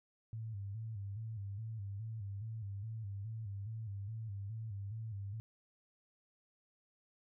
sine tone with vibrato, 105.3 Hz, G#2, 24 cents sharp, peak -40 dBFS, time 0.33-5.4 s, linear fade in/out 0 ms, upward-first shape square, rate 2.4 Hz, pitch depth 100 cents each way, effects none

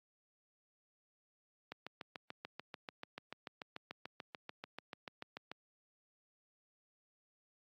click train, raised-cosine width 0.3 ms, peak -28 dBFS, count 27, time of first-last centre 1.72-5.516 s, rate 6.85 Hz, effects high-pass 150 Hz 12 dB/octave + AAC 48 kbps

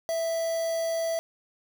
triangle tone with quantisation, 659.3 Hz, E5, in tune, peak -24 dBFS, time 0.09-1.19 s, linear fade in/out 0 ms, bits 6, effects none

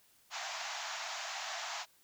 pink band-pass noise, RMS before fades -41 dBFS, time 0.3-1.86 s, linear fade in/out 50 ms, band 640 to 7200 Hz, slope 96 dB/octave, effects white hiss -67 dBFS RMS until 2.03 s

